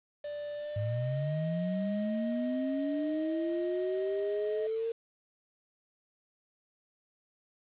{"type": "tone with pitch glide", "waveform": "triangle", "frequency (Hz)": [587.3, 625.8], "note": ["D5", "D#5"], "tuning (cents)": [0, 10], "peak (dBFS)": -34, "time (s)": [0.24, 4.67], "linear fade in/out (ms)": 5, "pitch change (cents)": 110, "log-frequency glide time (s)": [0.55, 1.34]}
{"type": "linear sweep", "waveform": "sine", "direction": "up", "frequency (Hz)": [102.3, 460.8], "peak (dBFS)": -30, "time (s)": [0.76, 4.92], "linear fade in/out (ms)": 5}
{"effects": ["resampled to 8000 Hz", "9-bit"]}